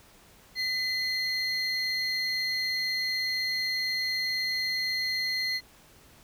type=tone pair together; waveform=triangle; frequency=2024 / 4226 Hz; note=B6 / C8; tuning=+42 / +16 cents; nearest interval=octave + minor second; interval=1274 cents; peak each=-28 dBFS; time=0.55-5.61 s; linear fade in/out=50 ms; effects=tanh soft clip ceiling -18 dBFS + pink hiss -56 dBFS RMS until 6.23 s